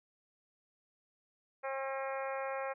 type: harmonic tone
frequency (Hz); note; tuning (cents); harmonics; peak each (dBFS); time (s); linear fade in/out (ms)
269.2; C4; +49; 2 / 3 / 4 / 5 / 6 / 7 / 8 / 9; -38 / -42 / -44 / -46 / -48 / -49 / -50 / -51; 1.63-2.74; 20
effects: none